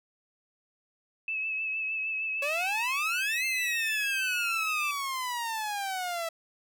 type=tone with vibrato; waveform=sine; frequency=2600 Hz; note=E7; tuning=24 cents flat; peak=-29 dBFS; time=1.28-4.91 s; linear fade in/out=2 ms; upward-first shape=sine; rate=6.5 Hz; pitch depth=31 cents each way
type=exponential two-way sweep; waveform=sawtooth; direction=up then down; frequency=554.4 to 2120 to 654 Hz; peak=-27 dBFS; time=2.42-6.29 s; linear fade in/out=5 ms; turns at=3.45 s
effects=none